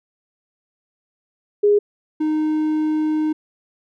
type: tone pair in turn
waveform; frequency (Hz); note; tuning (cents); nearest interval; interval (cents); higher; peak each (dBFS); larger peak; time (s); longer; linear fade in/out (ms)
sine / triangle; 412.3 / 308.9; G#4 / D#4; -13 / -12; perfect fourth; 499; first; -11 / -15; first; 1.63-1.79 / 2.2-3.33; second; 10
effects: none